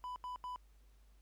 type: tone bursts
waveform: triangle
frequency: 996 Hz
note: B5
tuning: 14 cents sharp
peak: -39 dBFS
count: 3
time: 0.04-0.56 s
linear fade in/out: 0 ms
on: 120 ms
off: 80 ms
effects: added 50 Hz sine -61 dBFS peak until 1.21 s + pink hiss -75 dBFS RMS until 1.21 s